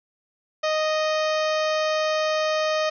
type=harmonic tone with a mistuned harmonic; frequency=621 Hz; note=D#5; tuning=3 cents flat; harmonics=1 / 2 / 3 / 4 / 5 / 6 / 7 / 8 / 9 / 10; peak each=-22 / -28 / -32 / -34 / -36 / -38 / -39 / -40 / -41 / -42 dBFS; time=0.63-2.9 s; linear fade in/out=10 ms; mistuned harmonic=9; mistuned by=-38 cents; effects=none